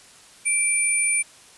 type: tone pair together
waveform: sine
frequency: 2341 / 9313 Hz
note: D7 / D9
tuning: -6 / -16 cents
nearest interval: 2 octaves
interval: 2390 cents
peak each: -23 / -20 dBFS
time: 0.45-1.23 s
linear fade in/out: 20 ms
effects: white hiss -49 dBFS RMS until 1.57 s + resampled to 24000 Hz